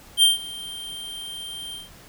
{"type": "tone with ADSR envelope", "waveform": "square", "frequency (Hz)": 3162, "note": "G7", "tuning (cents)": 14, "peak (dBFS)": -12, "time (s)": [0.17, 1.9], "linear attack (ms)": 57, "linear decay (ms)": 150, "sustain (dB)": -21, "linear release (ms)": 160, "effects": ["pink hiss -48 dBFS RMS until 2.08 s"]}